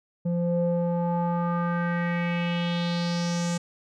square tone with low-pass filter sweep, 172.6 Hz, F3, 20 cents flat, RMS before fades -26 dBFS, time 0.25-3.58 s, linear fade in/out 10 ms, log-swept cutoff 380 to 7400 Hz, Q 3.4, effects none

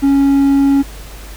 triangle tone, 277.2 Hz, C#4, in tune, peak -6 dBFS, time 0.02-0.83 s, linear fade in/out 20 ms, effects added 50 Hz sine -30 dBFS peak until 1.36 s + pink hiss -36 dBFS RMS until 1.36 s

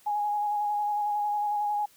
sine tone with vibrato, 830.6 Hz, G#5, in tune, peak -25 dBFS, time 0.06-1.86 s, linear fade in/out 10 ms, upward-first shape square, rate 11 Hz, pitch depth 16 cents each way, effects white hiss -59 dBFS RMS until 1.96 s

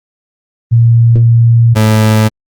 sine / 30% pulse tone pair in turn, 116.54 / 108.66 Hz, A#2 / A2, 0 / -21 cents, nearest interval minor second, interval 121 cents, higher first, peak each -3 dBFS, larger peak neither, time 0.71-1.75 / 1.75-2.29 s, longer first, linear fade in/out 20 ms, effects Opus 24 kbps

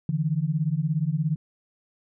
sine beating tone pair, 146.83 / 163.83 Hz, D3 / E3, 0 / -10 cents, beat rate 17 Hz, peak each -25 dBFS, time 0.09-1.36 s, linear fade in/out 2 ms, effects none

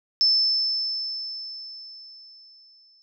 sine tone with exponential decay, 5274 Hz, E8, in tune, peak -15 dBFS, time 0.21-3.02 s, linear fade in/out 0 ms, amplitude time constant 610 ms, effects none

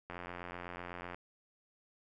click train, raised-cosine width 0.5 ms, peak -28 dBFS, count 93, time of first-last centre 0.1-1.145 s, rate 88 Hz, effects none

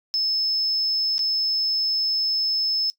sine tone with dropouts, 5230 Hz, E8, 15 cents flat, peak -19 dBFS, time 0.14-2.9 s, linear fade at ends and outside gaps 0 ms, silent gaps 1.181-1.192 s, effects noise-tail reverb RT60 0.1 s tail -18 dB re dry + tanh soft clip ceiling -15 dBFS

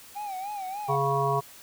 triangle tone with vibrato, 789 Hz, G5, 11 cents sharp, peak -30 dBFS, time 0.15-0.97 s, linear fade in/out 20 ms, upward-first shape sine, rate 3.4 Hz, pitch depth 110 cents each way
harmonic tone, 138.59 Hz, C#3, in tune, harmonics 1 / 3 / 5 / 7 / 8, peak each -29 / -29 / -29 / -29 / -29 dBFS, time 0.88-1.41 s, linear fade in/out 20 ms
effects white hiss -49 dBFS RMS until 1.62 s

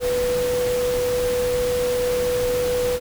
sine tone in noise, 493.9 Hz, B4, in tune, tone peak -19 dBFS, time 0-3 s, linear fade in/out 50 ms, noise pink, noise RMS -30 dBFS, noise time 0-3 s, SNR +8 dB, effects none

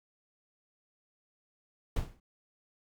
brown noise with exponential decay, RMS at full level -27 dBFS, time 1.96-2.2 s, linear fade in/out 5 ms, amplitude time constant 52 ms, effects none

